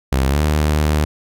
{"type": "tone with pitch glide", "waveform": "sawtooth", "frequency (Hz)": [66.3, 75.72], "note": ["C2", "D#2"], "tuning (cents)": [23, -47], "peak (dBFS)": -10, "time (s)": [0.12, 1.05], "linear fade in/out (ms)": 5, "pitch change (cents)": 230, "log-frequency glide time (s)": [0.27, 0.4], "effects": []}